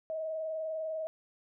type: tone with vibrato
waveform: sine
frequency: 634 Hz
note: D#5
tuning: 32 cents sharp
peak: -33 dBFS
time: 0.1-1.07 s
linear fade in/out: 0 ms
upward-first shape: sine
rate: 20 Hz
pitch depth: 34 cents each way
effects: none